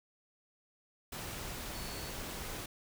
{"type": "tone in noise", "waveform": "sine", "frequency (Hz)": 4435, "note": "C#8", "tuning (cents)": 0, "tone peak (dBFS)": -50, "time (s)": [1.74, 2.1], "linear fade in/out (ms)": 5, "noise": "pink", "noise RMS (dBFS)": -42, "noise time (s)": [1.12, 2.66], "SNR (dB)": -11, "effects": []}